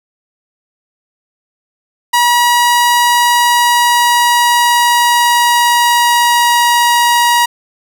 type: tone with pitch glide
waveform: sawtooth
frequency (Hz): 962 to 954.8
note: B5 to A#5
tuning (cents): -46 to +41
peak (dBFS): -4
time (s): 2.13-7.46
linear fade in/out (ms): 10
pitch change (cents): -13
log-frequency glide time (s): 3.04-6.64
effects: none